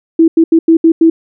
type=tone bursts at uneven times; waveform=sine; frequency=327.4 Hz; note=E4; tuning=12 cents flat; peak=-3 dBFS; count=6; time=0.19-0.28 / 0.37-0.44 / 0.52-0.59 / 0.68-0.77 / 0.84-0.92 / 1.01-1.1 s; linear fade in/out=5 ms; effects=none